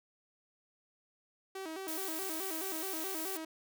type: tone with vibrato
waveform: sawtooth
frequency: 350 Hz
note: F4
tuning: 4 cents sharp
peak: -36 dBFS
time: 1.55-3.45 s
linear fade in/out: 5 ms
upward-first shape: square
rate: 4.7 Hz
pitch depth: 160 cents each way
type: noise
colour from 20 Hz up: blue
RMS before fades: -40 dBFS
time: 1.88-3.37 s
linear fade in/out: 0 ms
effects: none